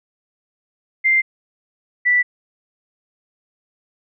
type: tone pair in turn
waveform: sine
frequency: 2093 / 1969 Hz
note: C7 / B6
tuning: 0 / -6 cents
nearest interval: minor second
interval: 106 cents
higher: first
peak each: -12 dBFS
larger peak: neither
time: 1.04-1.22 / 2.05-2.23 s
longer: neither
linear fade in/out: 20 ms
effects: none